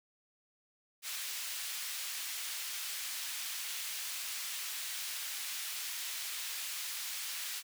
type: high-pass noise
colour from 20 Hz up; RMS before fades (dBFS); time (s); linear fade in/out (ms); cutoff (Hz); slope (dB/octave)
pink; -40; 1.02-7.63; 50; 2400; 12
effects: none